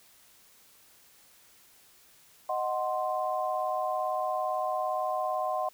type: chord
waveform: sine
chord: C diminished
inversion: first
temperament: equal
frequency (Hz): 622.3 / 740 / 1046.5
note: Eb5 / Gb5 / C6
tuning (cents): 0 / 0 / 0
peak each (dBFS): -32 / -31 / -33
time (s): 2.49-5.69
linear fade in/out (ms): 5
effects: white hiss -59 dBFS RMS until 5.73 s